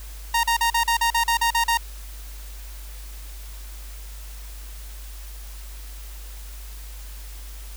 sawtooth tone bursts, 929 Hz, A#5, 6 cents flat, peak -14 dBFS, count 11, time 0.34-1.774 s, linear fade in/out 5 ms, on 94 ms, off 40 ms, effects added 50 Hz sine -35 dBFS peak until 7.76 s + white hiss -45 dBFS RMS until 7.76 s

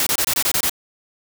white noise bursts, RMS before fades -19 dBFS, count 8, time 0-0.696 s, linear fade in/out 2 ms, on 66 ms, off 24 ms, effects none

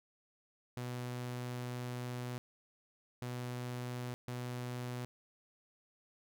sawtooth tone bursts at uneven times, 123.47 Hz, B2, in tune, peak -35 dBFS, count 3, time 0.77-2.38 / 3.22-4.14 / 4.28-5.05 s, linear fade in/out 0 ms, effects none

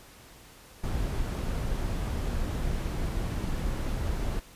brown noise, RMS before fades -30 dBFS, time 0.83-4.4 s, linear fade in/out 10 ms, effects pink hiss -52 dBFS RMS until 4.55 s + resampled to 32000 Hz

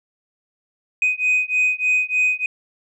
sine beating tone pair, 2500 / 2503.3 Hz, D#7 / D#7, +8 / +10 cents, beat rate 3.3 Hz, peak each -18 dBFS, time 1.02-2.46 s, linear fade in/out 2 ms, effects tanh soft clip ceiling -12 dBFS

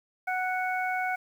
harmonic tone, 740 Hz, F#5, in tune, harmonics 1 / 2 / 3, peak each -29 / -32 / -34 dBFS, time 0.27-1.16 s, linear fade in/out 10 ms, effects 9-bit

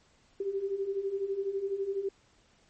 sine beating tone pair, 383.9 / 395.9 Hz, G4 / G4, -36 / +17 cents, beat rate 12 Hz, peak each -36 / -31 dBFS, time 0.4-2.09 s, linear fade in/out 5 ms, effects pink hiss -65 dBFS RMS until 2.69 s + MP3 32 kbps

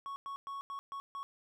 triangle tone bursts at uneven times, 1108.7 Hz, C#6, in tune, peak -37 dBFS, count 6, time 0.06-0.16 / 0.26-0.36 / 0.47-0.61 / 0.7-0.79 / 0.92-1 / 1.15-1.23 s, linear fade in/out 0 ms, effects none

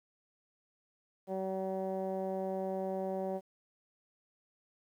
15% pulse tone with low-pass filter, 190 Hz, F#3, 46 cents sharp, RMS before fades -36 dBFS, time 1.27-3.41 s, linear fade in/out 50 ms, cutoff 670 Hz, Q 2.1, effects 11-bit

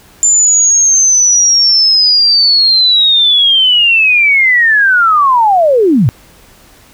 sine linear sweep, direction down, 7190 to 98 Hz, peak -5 dBFS, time 0.23-6.09 s, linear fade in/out 0 ms, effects pink hiss -42 dBFS RMS until 6.93 s

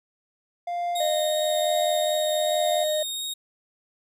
triangle tone with tremolo, 698.5 Hz, F5, in tune, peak -22 dBFS, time 0.67-2.84 s, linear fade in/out 5 ms, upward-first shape triangle, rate 1.1 Hz, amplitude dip 65%
sawtooth tone with vibrato, 3729 Hz, A#7, in tune, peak -26 dBFS, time 0.95-3.34 s, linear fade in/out 10 ms, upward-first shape triangle, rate 2.7 Hz, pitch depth 11 cents each way
triangle tone, 614 Hz, D#5, 23 cents flat, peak -21 dBFS, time 1-3.03 s, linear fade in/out 5 ms
effects none

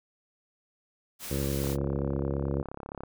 white noise, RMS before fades -39 dBFS, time 1.19-1.77 s, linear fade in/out 50 ms
harmonic tone, 69.3 Hz, C#2, in tune, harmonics 1 / 2 / 3 / 4 / 5 / 6 / 7 / 8, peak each -33 / -32 / -36 / -38 / -36 / -41 / -38 / -41 dBFS, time 1.3-2.63 s, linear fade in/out 20 ms
click train, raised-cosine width 1 ms, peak -25 dBFS, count 49, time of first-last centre 1.64-3.035 s, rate 34.4 Hz
effects none

